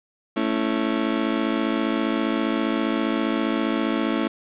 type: chord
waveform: 35% pulse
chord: A major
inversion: none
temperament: just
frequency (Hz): 220 / 275 / 330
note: A3 / C#4 / E4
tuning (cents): 0 / -14 / +2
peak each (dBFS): -24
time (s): 0.36-4.28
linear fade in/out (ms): 10
effects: resampled to 8000 Hz + 7-bit